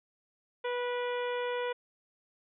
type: harmonic tone with a mistuned harmonic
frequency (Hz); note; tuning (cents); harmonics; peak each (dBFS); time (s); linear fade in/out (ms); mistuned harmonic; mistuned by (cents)
489.8; B4; -14; 1 / 2 / 3 / 4 / 5 / 6 / 7; -32 / -38 / -42 / -44 / -46 / -48 / -49; 0.64-1.73; 10; 5; -29
effects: none